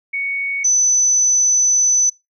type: tone pair in turn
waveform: sine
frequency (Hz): 2227 / 6021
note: C#7 / F#8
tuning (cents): +7 / +29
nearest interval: octave + perfect fourth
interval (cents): 1722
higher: second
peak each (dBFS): -19 / -11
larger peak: second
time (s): 0.13-0.64 / 0.64-2.1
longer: second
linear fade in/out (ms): 10
effects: noise-tail reverb RT60 0.2 s tail -22 dB re dry